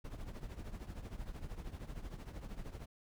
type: noise with tremolo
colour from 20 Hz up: brown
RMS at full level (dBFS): -42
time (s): 0.04-2.86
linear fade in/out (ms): 10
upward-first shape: triangle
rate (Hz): 13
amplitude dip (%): 80
effects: none